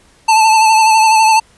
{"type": "tone with vibrato", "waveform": "square", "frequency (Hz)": 880, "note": "A5", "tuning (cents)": 0, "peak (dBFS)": -7, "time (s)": [0.28, 1.4], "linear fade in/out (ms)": 10, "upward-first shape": "sine", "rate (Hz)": 12, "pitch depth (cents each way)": 34, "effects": ["pink hiss -49 dBFS RMS until 1.57 s", "resampled to 24000 Hz"]}